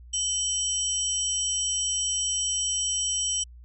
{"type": "tone cluster", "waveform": "sine", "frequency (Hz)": [3055, 5760, 7900], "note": ["G7", "F#8", "B8"], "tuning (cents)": [-45, -47, 0], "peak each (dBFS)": -29, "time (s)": [0.13, 3.44], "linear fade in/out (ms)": 10, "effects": ["added 60 Hz sine -44 dBFS peak until 3.64 s"]}